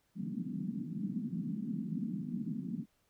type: band-pass noise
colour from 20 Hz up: white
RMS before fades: -38 dBFS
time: 0.15-2.86 s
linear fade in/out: 50 ms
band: 160 to 250 Hz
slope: 48 dB/octave
effects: pink hiss -75 dBFS RMS until 3.09 s